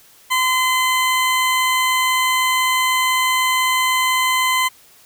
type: tone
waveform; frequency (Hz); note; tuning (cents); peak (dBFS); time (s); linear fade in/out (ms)
20% pulse; 1026; C6; -34; -10; 0.3-4.69; 20
effects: white hiss -49 dBFS RMS until 5.05 s